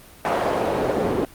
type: noise with band-pass filter sweep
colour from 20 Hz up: pink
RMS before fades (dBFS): -22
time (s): 0.25-1.25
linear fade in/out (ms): 0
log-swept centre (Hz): 780 to 350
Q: 1.4
effects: pink hiss -46 dBFS RMS until 1.34 s + Opus 32 kbps